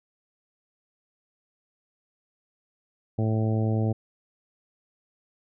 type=harmonic tone; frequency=110 Hz; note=A2; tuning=in tune; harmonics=1 / 2 / 3 / 4 / 5 / 6 / 7; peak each=-23 / -29 / -33 / -35 / -37 / -39 / -40 dBFS; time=3.18-3.93 s; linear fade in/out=10 ms; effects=none